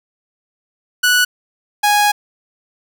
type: tone pair in turn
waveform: sawtooth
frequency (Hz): 1476 / 828.4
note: F#6 / G#5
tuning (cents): -5 / -5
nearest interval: minor seventh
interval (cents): 1000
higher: first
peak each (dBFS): -7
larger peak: neither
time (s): 1.03-1.25 / 1.83-2.12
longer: second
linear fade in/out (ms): 10
effects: 8-bit